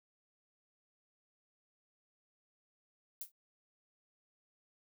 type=noise with exponential decay; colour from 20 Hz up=violet; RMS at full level=-37 dBFS; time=3.21-3.32 s; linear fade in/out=5 ms; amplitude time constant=22 ms; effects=none